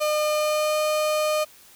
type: tone with pitch glide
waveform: 35% pulse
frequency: 606 to 611.6 Hz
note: D#5 to D#5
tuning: -46 to -30 cents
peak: -19 dBFS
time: 0-1.45 s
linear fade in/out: 20 ms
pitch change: +16 cents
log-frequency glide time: 0.36-0.77 s
effects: white hiss -51 dBFS RMS until 1.75 s

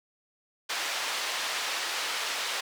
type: band-pass noise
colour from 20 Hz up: white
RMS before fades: -32 dBFS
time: 0.69-2.61 s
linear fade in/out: 10 ms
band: 620 to 4300 Hz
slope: 12 dB/octave
effects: none

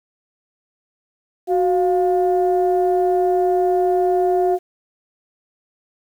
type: tone pair together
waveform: sine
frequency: 368.6 / 702.3 Hz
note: F#4 / F5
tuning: -7 / +10 cents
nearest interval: major seventh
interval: 1117 cents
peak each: -15 / -18 dBFS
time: 1.47-4.59 s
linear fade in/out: 50 ms
effects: tanh soft clip ceiling -8 dBFS + 8-bit

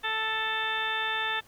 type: harmonic tone with a mistuned harmonic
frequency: 440 Hz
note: A4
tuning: in tune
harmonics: 1 / 2 / 3 / 4 / 5 / 6 / 7 / 8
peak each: -42 / -34 / -36 / -31 / -42 / -36 / -43 / -34 dBFS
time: 0.03-1.41 s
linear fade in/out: 20 ms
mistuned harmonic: 8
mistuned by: +22 cents
effects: pink hiss -58 dBFS RMS until 1.47 s

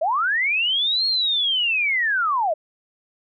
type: linear two-way sweep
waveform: sine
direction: up then down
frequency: 587.3 to 4311 to 587.3 Hz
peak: -18 dBFS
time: 0.01-2.54 s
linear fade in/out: 10 ms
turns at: 1.06 s
effects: none

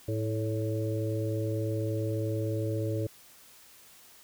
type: harmonic tone with a mistuned harmonic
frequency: 108.7 Hz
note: A2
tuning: 21 cents flat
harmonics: 1 / 3 / 4 / 5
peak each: -30 / -35 / -36 / -37 dBFS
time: 0.08-3.07 s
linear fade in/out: 5 ms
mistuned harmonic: 5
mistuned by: +46 cents
effects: white hiss -55 dBFS RMS until 4.23 s

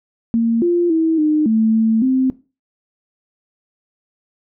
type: tone with pitch steps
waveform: sine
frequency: 229.8 / 347.5 / 323.4 / 305.3 / 221.2 / 222.9 / 260.6 Hz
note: A#3 / F4 / E4 / D#4 / A3 / A3 / C4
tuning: -25 / -9 / -33 / -33 / +9 / +23 / -7 cents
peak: -12 dBFS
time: 0.34-2.3 s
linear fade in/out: 0 ms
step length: 280 ms
effects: noise-tail reverb RT60 0.3 s tail -18 dB re dry

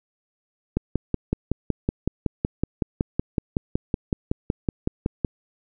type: click train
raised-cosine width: 3 ms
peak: -8 dBFS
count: 25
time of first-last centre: 0.77-5.248 s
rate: 5.36 Hz
effects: none

